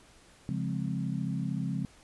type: chord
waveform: sine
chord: Db major seventh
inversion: none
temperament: equal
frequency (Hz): 138.59 / 174.61 / 207.7 / 261.6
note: Db3 / F3 / Ab3 / C4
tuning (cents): 0 / 0 / 0 / 0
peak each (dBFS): -34 / -34 / -36 / -38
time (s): 0.49-1.85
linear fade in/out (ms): 0
effects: pink hiss -58 dBFS RMS until 2.03 s + resampled to 24000 Hz